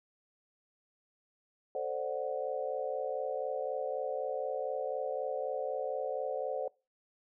sine chord, D dominant seventh, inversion second, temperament equal, 440 / 523.3 / 587.3 / 740 Hz, A4 / C5 / D5 / F#5, 0 / 0 / 0 / 0 cents, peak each -40 / -36 / -38 / -40 dBFS, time 1.75-6.68 s, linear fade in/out 2 ms, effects noise-tail reverb RT60 0.3 s tail -24 dB re dry

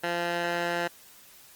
15% pulse tone with band-pass filter, 172.6 Hz, F3, 20 cents flat, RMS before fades -29 dBFS, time 0.03-0.88 s, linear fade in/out 10 ms, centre 1500 Hz, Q 0.79, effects white hiss -53 dBFS RMS until 1.55 s + Opus 24 kbps

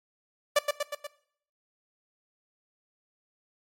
sawtooth tone with echo, 584 Hz, D5, 10 cents flat, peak -15 dBFS, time 0.56-0.59 s, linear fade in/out 5 ms, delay 120 ms, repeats 4, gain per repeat -4 dB, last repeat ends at 1.07 s, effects noise-tail reverb RT60 0.6 s tail -18 dB re dry + MP3 64 kbps

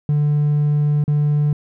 triangle tone with dropouts, 147.7 Hz, D3, 10 cents sharp, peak -11 dBFS, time 0.09-1.53 s, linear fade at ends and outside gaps 2 ms, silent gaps 1.04-1.079 s, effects tanh soft clip ceiling -8 dBFS

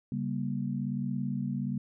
sine chord, G diminished, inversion second, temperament equal with one note detuned, 138.59 / 196 / 237.2 Hz, Db3 / G3 / Bb3, 0 / 0 / +30 cents, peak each -34 dBFS, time 0.12-1.78 s, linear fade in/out 2 ms, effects none

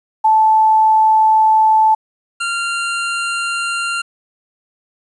sine / 25% pulse tone pair in turn, 874 / 1387.4 Hz, A5 / F6, -12 / -12 cents, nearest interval minor sixth, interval 800 cents, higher second, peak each -8 / -14 dBFS, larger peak first, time 0.24-1.95 / 2.4-4.02 s, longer first, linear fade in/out 10 ms, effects resampled to 24000 Hz + 8-bit

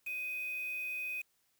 sine tone with quantisation, 2503 Hz, D#7, 10 cents sharp, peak -36 dBFS, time 0.06-1.22 s, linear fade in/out 10 ms, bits 8, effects white hiss -75 dBFS RMS until 1.59 s

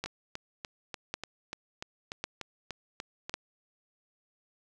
two click trains, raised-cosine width 0.2 ms, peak -20 / -16 dBFS, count 12 / 4, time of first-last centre 0.06-3.295 / 0.04-3.34 s, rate 3.4 / 0.909 Hz, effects none

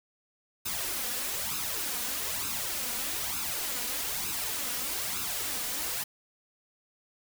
white noise with flanger, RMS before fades -33 dBFS, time 0.65-6.04 s, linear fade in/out 10 ms, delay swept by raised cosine 0.77 to 4.17 ms, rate 1.1 Hz, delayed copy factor +0.65, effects none

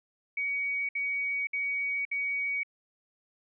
sine tone bursts, 2253 Hz, C#7, 28 cents sharp, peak -28 dBFS, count 4, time 0.37-2.633 s, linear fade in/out 5 ms, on 520 ms, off 61 ms, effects none

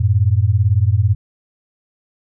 sine beating tone pair, 92.5 / 110.5 Hz, F#2 / A2, 0 / +8 cents, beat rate 18 Hz, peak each -14 dBFS, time 0-1.15 s, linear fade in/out 10 ms, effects none

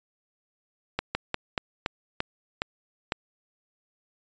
slowing click train, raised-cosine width 0.3 ms, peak -10 dBFS, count 8, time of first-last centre 0.99-3.121 s, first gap 160 ms, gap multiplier 1.21, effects resampled to 16000 Hz

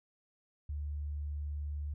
sine tone, 73.42 Hz, D2, in tune, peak -35 dBFS, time 0.69-1.94 s, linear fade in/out 5 ms, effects none

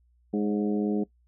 harmonic tone with a mistuned harmonic, 103.83 Hz, G#2, in tune, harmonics 2 / 3 / 4 / 5 / 6 / 7, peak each -26 / -30 / -31 / -40 / -46 / -42 dBFS, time 0.33-1.04 s, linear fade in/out 10 ms, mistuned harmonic 5, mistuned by +42 cents, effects noise-tail reverb RT60 0.1 s tail -20 dB re dry + added 60 Hz sine -61 dBFS peak until 1.27 s

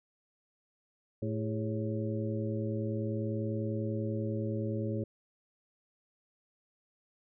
harmonic tone with a mistuned harmonic, 110 Hz, A2, in tune, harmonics 1 / 2 / 3 / 4 / 5, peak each -34 / -37 / -39 / -40 / -41 dBFS, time 1.22-5.04 s, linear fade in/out 5 ms, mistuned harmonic 4, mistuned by -120 cents, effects none

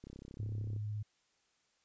click train, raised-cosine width 3 ms, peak -36 dBFS, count 25, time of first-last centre 0.04-0.763 s, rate 33.2 Hz
sine tone with vibrato, 105.4 Hz, G#2, 26 cents sharp, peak -36 dBFS, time 0.39-1.03 s, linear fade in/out 10 ms, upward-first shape square, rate 18 Hz, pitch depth 18 cents each way
effects white hiss -75 dBFS RMS until 1.84 s + resampled to 16000 Hz

